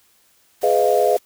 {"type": "noise", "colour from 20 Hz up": "white", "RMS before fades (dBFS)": -36, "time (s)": [0.61, 1.19], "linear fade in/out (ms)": 10}
{"type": "chord", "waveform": "sine", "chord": "F half-diminished seventh", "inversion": "first", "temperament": "just", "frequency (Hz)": [419.1, 502.9, 628.6, 698.5], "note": ["Ab4", "Cb5", "Eb5", "F5"], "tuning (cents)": [16, 31, 18, 0], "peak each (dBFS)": -19, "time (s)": [0.63, 1.17], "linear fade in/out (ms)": 5}
{"effects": ["white hiss -58 dBFS RMS until 1.25 s"]}